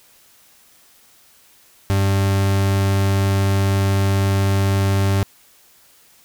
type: tone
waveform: 40% pulse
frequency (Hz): 98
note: G2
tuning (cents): 0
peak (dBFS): -14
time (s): 1.9-5.23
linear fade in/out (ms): 0
effects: white hiss -52 dBFS RMS until 6.24 s